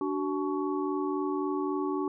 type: tone cluster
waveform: sine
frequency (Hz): 292.2 / 375.9 / 860 / 1117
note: D4 / F#4 / A5 / C#6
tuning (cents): -9 / +27 / -40 / +13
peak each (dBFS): -31 / -31 / -39 / -37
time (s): 0.01-2.08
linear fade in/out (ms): 2
effects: none